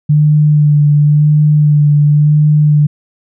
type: tone with vibrato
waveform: sine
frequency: 148.9 Hz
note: D3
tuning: 24 cents sharp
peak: -5 dBFS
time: 0.09-2.87 s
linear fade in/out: 10 ms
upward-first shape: sine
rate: 0.94 Hz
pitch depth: 22 cents each way
effects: none